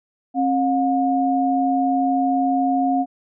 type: tone pair together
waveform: sine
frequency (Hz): 268.8 / 717.6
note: C4 / F5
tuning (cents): +47 / +47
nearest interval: octave + perfect fourth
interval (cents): 1700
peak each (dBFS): -19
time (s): 0.34-3.06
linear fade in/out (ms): 50
effects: none